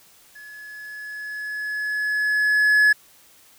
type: tone with level ramp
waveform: triangle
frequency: 1701 Hz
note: G#6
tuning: 41 cents sharp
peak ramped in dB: -38 to -10 dBFS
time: 0.35-2.93 s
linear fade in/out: 10 ms
effects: white hiss -53 dBFS RMS until 3.58 s